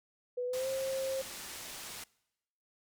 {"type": "tone with pitch glide", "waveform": "sine", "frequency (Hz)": [493.9, 532.4], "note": ["B4", "C5"], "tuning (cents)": [0, 30], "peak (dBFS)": -32, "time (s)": [0.37, 1.22], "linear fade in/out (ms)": 10, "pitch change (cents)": 130, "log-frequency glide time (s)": [0.47, 0.68]}
{"type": "low-pass noise", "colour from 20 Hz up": "white", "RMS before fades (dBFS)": -45, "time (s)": [0.53, 2.04], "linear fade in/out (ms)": 5, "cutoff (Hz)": 10000, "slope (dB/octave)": 12}
{"effects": ["noise-tail reverb RT60 0.9 s tail -24 dB re dry"]}